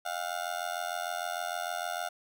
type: tone with amplitude modulation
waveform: 30% pulse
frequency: 710 Hz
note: F5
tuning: 28 cents sharp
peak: -26 dBFS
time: 0.05-2.09 s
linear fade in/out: 10 ms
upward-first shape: sine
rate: 86.6 Hz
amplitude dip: 95%
effects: none